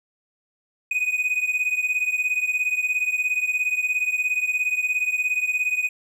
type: beating tone pair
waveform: triangle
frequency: 2489 / 2506 Hz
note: D#7 / D#7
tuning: 0 / +12 cents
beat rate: 17 Hz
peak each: -21 / -24 dBFS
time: 0.91-5.89 s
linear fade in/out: 5 ms
effects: none